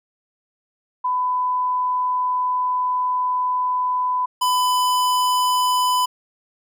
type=tone pair in turn; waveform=sine / square; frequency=1001 / 1001 Hz; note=B5 / B5; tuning=+23 / +23 cents; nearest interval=unison; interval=0 cents; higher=neither; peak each=-18 / -17 dBFS; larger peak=second; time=1.04-4.26 / 4.41-6.06 s; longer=first; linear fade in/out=10 ms; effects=none